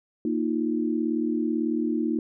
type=chord; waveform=sine; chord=Bb suspended fourth; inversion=none; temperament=equal; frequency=233.1 / 311.1 / 349.2 Hz; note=Bb3 / Eb4 / F4; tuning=0 / 0 / 0 cents; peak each=-27 / -26 / -30 dBFS; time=0.25-2.19 s; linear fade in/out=2 ms; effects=none